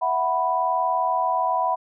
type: chord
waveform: sine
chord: E suspended second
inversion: none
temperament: equal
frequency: 659.3 / 740 / 987.8 Hz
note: E5 / F#5 / B5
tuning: 0 / 0 / 0 cents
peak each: -27 / -24 / -22 dBFS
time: 0.01-1.76 s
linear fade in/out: 20 ms
effects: none